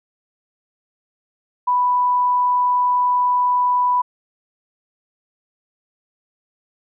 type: tone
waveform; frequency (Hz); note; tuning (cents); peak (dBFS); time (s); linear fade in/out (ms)
sine; 989; B5; +2; -14; 1.67-4.02; 10
effects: none